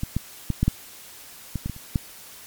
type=clicks; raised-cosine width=5 ms; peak=-13 / -10 / -10 / -7 / -6 / -14 / -15 / -17 / -29 / -8 dBFS; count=10; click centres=0.034 / 0.166 / 0.503 / 0.63 / 0.68 / 1.557 / 1.66 / 1.697 / 1.764 / 1.958 s; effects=white hiss -44 dBFS RMS until 2.46 s + MP3 96 kbps